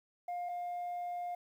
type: tone pair in turn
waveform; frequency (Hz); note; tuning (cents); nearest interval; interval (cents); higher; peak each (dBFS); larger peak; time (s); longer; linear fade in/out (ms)
sine; 707 / 707; F5 / F5; +21 / +21; unison; 0; neither; -33 / -34; first; 0.28-0.49 / 0.49-1.35; second; 5
effects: tanh soft clip ceiling -35 dBFS + 11-bit